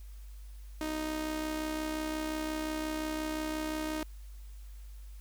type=tone with amplitude modulation; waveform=sawtooth; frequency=310.9 Hz; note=D#4; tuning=1 cent flat; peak=-27 dBFS; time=0.81-4.03 s; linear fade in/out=2 ms; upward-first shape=sine; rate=65.7 Hz; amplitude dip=50%; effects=added 50 Hz sine -44 dBFS peak until 5.2 s + white hiss -63 dBFS RMS until 5.2 s